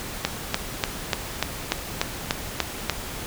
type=click train; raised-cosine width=0.2 ms; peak=-3 dBFS; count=10; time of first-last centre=0.25-2.897 s; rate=3.4 Hz; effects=pink hiss -34 dBFS RMS until 3.26 s